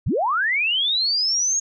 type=linear sweep; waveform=sine; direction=up; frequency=55 to 6645 Hz; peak=-18 dBFS; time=0.06-1.6 s; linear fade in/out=10 ms; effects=none